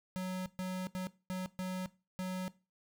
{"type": "tone bursts at uneven times", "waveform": "square", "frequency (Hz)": 185, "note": "F#3", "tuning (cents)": 0, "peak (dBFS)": -36, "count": 6, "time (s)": [[0.16, 0.46], [0.59, 0.87], [0.95, 1.07], [1.3, 1.46], [1.59, 1.86], [2.19, 2.48]], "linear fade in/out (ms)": 0, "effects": ["noise-tail reverb RT60 0.3 s tail -19 dB re dry"]}